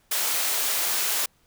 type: high-pass noise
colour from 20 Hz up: white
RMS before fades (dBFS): -25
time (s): 0.11-1.26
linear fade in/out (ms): 5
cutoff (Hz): 460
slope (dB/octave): 12
effects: pink hiss -64 dBFS RMS until 1.46 s